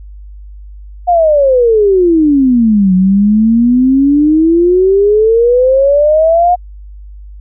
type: exponential two-way sweep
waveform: sine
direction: down then up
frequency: 724 to 182.7 to 724 Hz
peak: -5 dBFS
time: 1.07-6.56 s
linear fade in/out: 20 ms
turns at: 2.94 s
effects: added 50 Hz sine -28 dBFS peak until 7.4 s